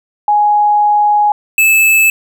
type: tone pair in turn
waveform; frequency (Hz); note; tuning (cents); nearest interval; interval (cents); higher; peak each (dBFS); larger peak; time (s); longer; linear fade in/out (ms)
sine / square; 833 / 2616; G#5 / E7; +5 / -14; octave + minor sixth; 1981; second; -7; neither; 0.28-1.32 / 1.58-2.1; first; 2
effects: none